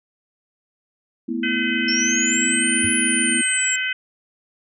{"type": "chord", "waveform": "sine", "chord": "A suspended second", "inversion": "none", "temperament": "equal", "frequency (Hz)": [220, 246.9, 329.6], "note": ["A3", "B3", "E4"], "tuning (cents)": [0, 0, 0], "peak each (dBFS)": [-28, -25, -27], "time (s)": [1.28, 3.42], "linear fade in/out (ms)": 10}
{"type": "harmonic tone", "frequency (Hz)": 509, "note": "C5", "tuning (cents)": -48, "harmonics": [3, 4, 5, 6], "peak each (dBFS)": [-25, -26, -27, -28], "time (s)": [1.43, 3.93], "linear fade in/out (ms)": 5}
{"type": "linear two-way sweep", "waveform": "sine", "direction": "up then down", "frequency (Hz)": [5274, 9890, 7520], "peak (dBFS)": -20, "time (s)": [1.88, 3.76], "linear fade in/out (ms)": 5, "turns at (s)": 2.93}
{"type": "tone with exponential decay", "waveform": "triangle", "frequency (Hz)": 98.7, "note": "G2", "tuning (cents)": 12, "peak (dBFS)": -21, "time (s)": [2.84, 2.96], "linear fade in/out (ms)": 5, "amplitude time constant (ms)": 25}
{"effects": []}